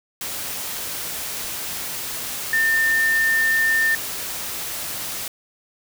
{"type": "tone in noise", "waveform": "sine", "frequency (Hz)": 1800, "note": "A6", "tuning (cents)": 39, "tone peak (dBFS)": -16, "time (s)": [2.53, 3.95], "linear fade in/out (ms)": 2, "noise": "white", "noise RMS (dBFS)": -29, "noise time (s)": [0.21, 5.28], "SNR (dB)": 10, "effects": []}